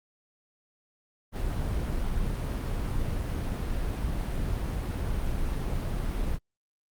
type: noise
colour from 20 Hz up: brown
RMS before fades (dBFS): -29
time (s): 1.32-6.39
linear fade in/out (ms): 50
effects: Opus 32 kbps